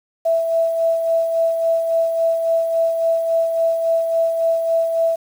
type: tone with tremolo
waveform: sine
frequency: 660 Hz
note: E5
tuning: 2 cents sharp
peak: -13 dBFS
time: 0.25-5.16 s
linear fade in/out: 10 ms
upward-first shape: sine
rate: 3.6 Hz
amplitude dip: 45%
effects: 7-bit